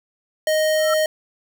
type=tone; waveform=square; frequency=622.3 Hz; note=D#5; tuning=in tune; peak=-17 dBFS; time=0.47-1.06 s; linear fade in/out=2 ms
type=tone with exponential growth; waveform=sine; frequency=1333 Hz; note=E6; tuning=19 cents sharp; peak=-18 dBFS; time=0.75-0.94 s; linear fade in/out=5 ms; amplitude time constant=40 ms
effects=none